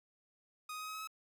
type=tone with pitch steps; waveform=sawtooth; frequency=1244.5 / 1253.2 / 1261.9 / 1270.6 / 1279.5 / 1288.4 Hz; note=D#6 / D#6 / D#6 / D#6 / D#6 / E6; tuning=0 / +12 / +24 / +36 / +48 / -40 cents; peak=-38 dBFS; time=0.69-1.074 s; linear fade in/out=5 ms; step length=64 ms; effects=none